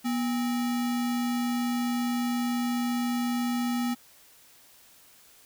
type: tone with sample-and-hold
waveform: sine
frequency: 242.2 Hz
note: B3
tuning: 34 cents flat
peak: -25 dBFS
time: 0.04-3.95 s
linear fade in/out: 20 ms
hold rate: 1050 Hz
effects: white hiss -56 dBFS RMS until 5.45 s